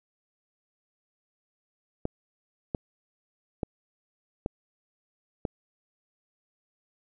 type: clicks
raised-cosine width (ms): 2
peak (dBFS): -15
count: 5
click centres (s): 2.054 / 2.748 / 3.632 / 4.461 / 5.452
effects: none